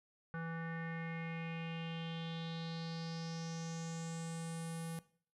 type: tone with low-pass filter sweep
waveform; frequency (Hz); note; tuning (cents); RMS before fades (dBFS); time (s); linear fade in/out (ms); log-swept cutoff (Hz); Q
square; 164.81; E3; 0; -43; 0.34-4.99; 0; 1500 to 11000; 4.8
effects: noise-tail reverb RT60 0.5 s tail -18 dB re dry